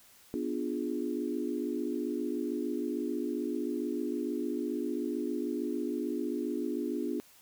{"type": "chord", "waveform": "sine", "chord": "B diminished seventh", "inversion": "none", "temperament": "equal", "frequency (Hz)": [246.9, 293.7, 349.2, 415.3], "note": ["B3", "D4", "F4", "Ab4"], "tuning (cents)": [0, 0, 0, 0], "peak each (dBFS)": [-36, -35, -36, -39], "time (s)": [0.34, 7.2], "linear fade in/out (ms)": 0, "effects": ["white hiss -59 dBFS RMS until 7.41 s"]}